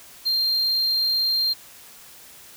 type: tone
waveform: triangle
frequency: 4186 Hz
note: C8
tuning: in tune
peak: -18 dBFS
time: 0.25-1.54 s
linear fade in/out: 20 ms
effects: white hiss -46 dBFS RMS until 2.56 s